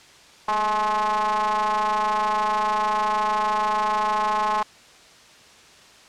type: ring-modulated tone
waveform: square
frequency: 107.8 Hz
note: A2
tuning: 35 cents flat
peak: -18 dBFS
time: 0.48-4.63 s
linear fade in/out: 5 ms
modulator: 957 Hz
effects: white hiss -49 dBFS RMS until 6.08 s + low-pass 6000 Hz 12 dB/octave